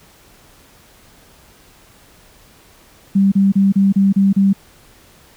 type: tone bursts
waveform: sine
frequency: 196 Hz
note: G3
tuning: in tune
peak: -9 dBFS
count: 7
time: 3.15-4.532 s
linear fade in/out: 10 ms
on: 170 ms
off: 32 ms
effects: pink hiss -48 dBFS RMS until 5.36 s